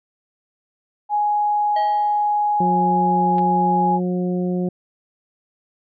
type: tone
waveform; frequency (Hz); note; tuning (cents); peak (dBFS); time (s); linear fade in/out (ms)
sine; 833; G#5; +5; -16; 1.09-4; 50
type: tone with exponential decay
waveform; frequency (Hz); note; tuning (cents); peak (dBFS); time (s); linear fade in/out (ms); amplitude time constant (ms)
square; 637; D#5; +41; -24; 1.76-2.41; 5; 140
type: harmonic tone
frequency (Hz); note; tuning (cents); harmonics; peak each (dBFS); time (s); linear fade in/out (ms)
180.2; F#3; -45; 1 / 2 / 3 / 4; -20 / -25 / -31 / -37; 2.6-4.69; 5
type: clicks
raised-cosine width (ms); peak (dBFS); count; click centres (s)
0.3; -23 / -24; 2; 3.383 / 3.391
effects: resampled to 11025 Hz